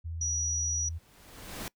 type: tone with vibrato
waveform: sine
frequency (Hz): 82.41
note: E2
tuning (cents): 0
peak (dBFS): -34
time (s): 0.04-0.99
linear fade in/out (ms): 20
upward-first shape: triangle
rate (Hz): 15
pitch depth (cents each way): 8
type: tone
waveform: sine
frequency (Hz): 5820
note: F#8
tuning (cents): -29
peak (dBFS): -28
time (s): 0.21-0.89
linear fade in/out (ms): 5
type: noise with exponential growth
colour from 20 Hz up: pink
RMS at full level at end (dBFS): -36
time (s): 0.71-1.68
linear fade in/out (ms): 1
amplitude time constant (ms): 210
effects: noise-tail reverb RT60 0.1 s tail -24 dB re dry